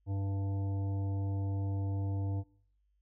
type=harmonic tone with a mistuned harmonic; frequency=98 Hz; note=G2; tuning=in tune; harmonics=1 / 3 / 5 / 7 / 9; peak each=-31 / -42 / -50 / -52 / -55 dBFS; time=0.06-2.44 s; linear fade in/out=50 ms; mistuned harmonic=3; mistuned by=+16 cents; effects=noise-tail reverb RT60 0.5 s tail -21 dB re dry + added 50 Hz sine -70 dBFS peak until 3.01 s